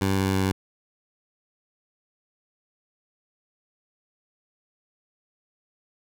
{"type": "tone with pitch steps", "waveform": "15% pulse", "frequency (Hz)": [96.7, 96.03, 95.37], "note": ["G2", "G2", "G2"], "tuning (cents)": [-23, -35, -47], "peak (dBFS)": -15, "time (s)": [0.01, 0.52], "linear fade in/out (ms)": 5, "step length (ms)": 170, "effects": []}